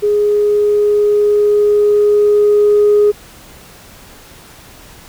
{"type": "tone with level ramp", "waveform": "sine", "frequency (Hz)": 415.3, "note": "G#4", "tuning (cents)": 0, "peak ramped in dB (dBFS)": [-9, -5], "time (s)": [0.02, 3.12], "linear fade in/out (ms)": 20, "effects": ["tanh soft clip ceiling -3 dBFS", "pink hiss -39 dBFS RMS until 5.08 s"]}